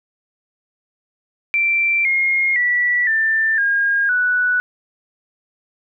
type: tone with pitch steps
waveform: sine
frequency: 2349 / 2142 / 1952.6 / 1780.2 / 1623.1 / 1479.8 Hz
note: D7 / C7 / B6 / A6 / G#6 / F#6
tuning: 0 / +40 / -20 / +20 / -40 / 0 cents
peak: -14 dBFS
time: 1.54-4.6 s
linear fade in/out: 0 ms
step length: 510 ms
effects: none